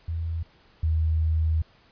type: tone pair in turn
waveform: sine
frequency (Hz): 82.41 / 79.69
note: E2 / D#2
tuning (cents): 0 / +42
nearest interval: minor second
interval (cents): 58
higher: first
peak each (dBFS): -26 / -20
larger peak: second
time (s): 0.08-0.43 / 0.83-1.62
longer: second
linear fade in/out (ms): 5
effects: pink hiss -58 dBFS RMS until 1.91 s + resampled to 11025 Hz